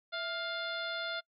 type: harmonic tone with a mistuned harmonic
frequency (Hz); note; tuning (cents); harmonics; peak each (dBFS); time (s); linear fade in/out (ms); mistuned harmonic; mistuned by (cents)
702; F5; +9; 1 / 2 / 3 / 4 / 5 / 6 / 7; -40 / -38 / -46 / -51 / -41 / -45 / -54; 0.12-1.21; 20; 1; -99
effects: noise-tail reverb RT60 0.1 s tail -26 dB re dry